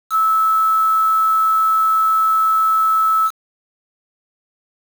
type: tone with quantisation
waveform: sine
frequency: 1306 Hz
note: E6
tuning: 17 cents flat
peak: -12 dBFS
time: 0.1-3.31 s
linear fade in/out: 50 ms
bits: 5
effects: none